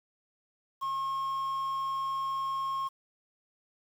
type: tone with quantisation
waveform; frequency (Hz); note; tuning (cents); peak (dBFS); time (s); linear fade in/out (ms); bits
triangle; 1079; C#6; -47; -28; 0.81-2.89; 20; 9
effects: none